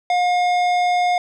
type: tone with tanh clipping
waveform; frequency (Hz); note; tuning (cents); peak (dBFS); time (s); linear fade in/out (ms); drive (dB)
triangle; 715; F5; +41; -17; 0.1-1.18; 2; 18
effects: none